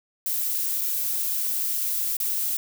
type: noise with dropouts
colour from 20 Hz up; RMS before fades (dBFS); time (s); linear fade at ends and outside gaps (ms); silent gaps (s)
violet; -26; 0.26-2.57; 1; 0.81-0.814 / 2.168-2.201
effects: none